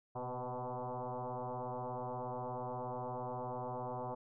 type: tone with frequency modulation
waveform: sine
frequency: 129.2 Hz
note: C3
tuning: 21 cents flat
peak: -38 dBFS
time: 0.15-4.15 s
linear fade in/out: 10 ms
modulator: 125 Hz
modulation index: 7.4
effects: none